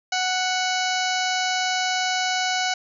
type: harmonic tone with a mistuned harmonic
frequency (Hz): 740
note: F#5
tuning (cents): 0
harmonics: 1 / 2 / 3 / 4 / 5 / 6 / 7 / 8 / 9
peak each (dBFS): -25 / -28 / -30 / -31 / -32 / -33 / -33 / -34 / -35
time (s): 0.12-2.74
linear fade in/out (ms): 5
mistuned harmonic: 5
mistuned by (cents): +110
effects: none